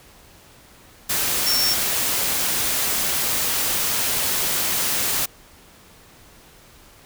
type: tone in noise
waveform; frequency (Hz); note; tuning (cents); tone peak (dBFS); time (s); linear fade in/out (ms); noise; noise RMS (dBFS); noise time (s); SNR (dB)
sine; 5450; F8; -43; -19; 1.46-1.74; 10; white; -22; 1.09-5.26; 0
effects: pink hiss -49 dBFS RMS until 7.05 s